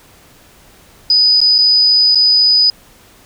sine tone with dropouts, 4978 Hz, D#8, in tune, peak -7 dBFS, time 1.1-2.7 s, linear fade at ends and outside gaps 2 ms, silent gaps 1.405-1.414 / 1.582-1.586 / 2.148-2.155 s, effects pink hiss -45 dBFS RMS until 3.25 s

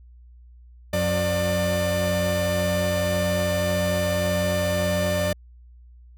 45% pulse tone cluster, 91.2 / 180.6 / 595 Hz, F#2 / F#3 / D5, -24 / -42 / +22 cents, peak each -27 / -28 / -23 dBFS, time 0.93-5.33 s, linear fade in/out 5 ms, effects added 60 Hz sine -45 dBFS peak until 6.17 s

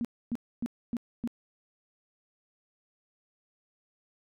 sine tone bursts, 235.9 Hz, A#3, 21 cents sharp, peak -28 dBFS, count 5, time 0.01-1.275 s, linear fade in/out 0 ms, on 37 ms, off 270 ms, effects none

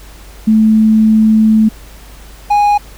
sine / triangle tone pair in turn, 218.4 / 824.6 Hz, A3 / G#5, -13 / -13 cents, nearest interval octave + major seventh, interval 2300 cents, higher second, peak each -5 dBFS, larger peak neither, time 0.47-1.69 / 2.5-2.78 s, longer first, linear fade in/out 10 ms, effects added 50 Hz sine -34 dBFS peak until 2.97 s + pink hiss -39 dBFS RMS until 2.97 s

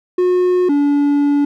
triangle tone pair in turn, 361.9 / 287.2 Hz, F#4 / D4, -38 / -39 cents, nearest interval major third, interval 401 cents, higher first, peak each -9 dBFS, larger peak neither, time 0.18-0.69 / 0.69-1.45 s, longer second, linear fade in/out 5 ms, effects none

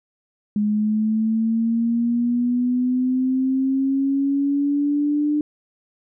sine linear sweep, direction up, 207.7 to 299 Hz, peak -17 dBFS, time 0.56-5.41 s, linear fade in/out 2 ms, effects none

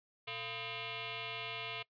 sine tone with frequency modulation, 119.5 Hz, A#2, 43 cents sharp, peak -39 dBFS, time 0.27-1.83 s, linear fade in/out 10 ms, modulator 568 Hz, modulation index 6, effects noise-tail reverb RT60 0.1 s tail -21 dB re dry + resampled to 11025 Hz

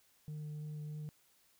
sine tone with vibrato, 151 Hz, D3, 48 cents sharp, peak -38 dBFS, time 0.28-1.09 s, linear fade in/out 0 ms, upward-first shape triangle, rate 3.2 Hz, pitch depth 12 cents each way, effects tanh soft clip ceiling -40 dBFS + white hiss -70 dBFS RMS until 1.59 s

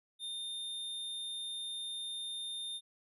square tone, 3630 Hz, A#7, 47 cents flat, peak -39 dBFS, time 0.19-2.81 s, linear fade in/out 50 ms, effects resampled to 32000 Hz

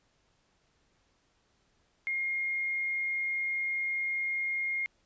sine tone, 2135 Hz, C7, 34 cents sharp, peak -29 dBFS, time 2.07-4.86 s, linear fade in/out 0 ms, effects pink hiss -71 dBFS RMS until 5.05 s + resampled to 16000 Hz

